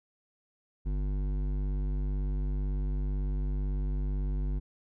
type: tone with hard clipping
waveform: sine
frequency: 49 Hz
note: G1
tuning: in tune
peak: -30 dBFS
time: 0.85-4.6 s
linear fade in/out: 20 ms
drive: 12 dB
effects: none